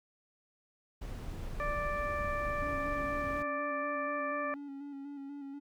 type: noise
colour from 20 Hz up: brown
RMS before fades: -40 dBFS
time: 1.01-3.43 s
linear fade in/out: 10 ms
type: harmonic tone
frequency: 587.3 Hz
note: D5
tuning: in tune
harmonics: 1 / 2 / 3 / 4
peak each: -37 / -36 / -40 / -45 dBFS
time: 1.6-4.54 s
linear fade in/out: 0 ms
type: tone with vibrato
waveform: triangle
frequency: 280.7 Hz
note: C#4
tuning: 22 cents sharp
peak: -39 dBFS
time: 2.61-5.6 s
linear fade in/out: 20 ms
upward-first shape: square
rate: 4.1 Hz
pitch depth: 30 cents each way
effects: none